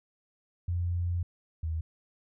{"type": "tone pair in turn", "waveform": "sine", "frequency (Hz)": [87.4, 80.3], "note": ["F2", "E2"], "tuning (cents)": [2, -45], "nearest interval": "minor second", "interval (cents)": 147, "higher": "first", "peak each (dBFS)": [-27, -29], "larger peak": "first", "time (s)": [[0.68, 1.23], [1.63, 1.81]], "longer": "first", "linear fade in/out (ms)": 5, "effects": []}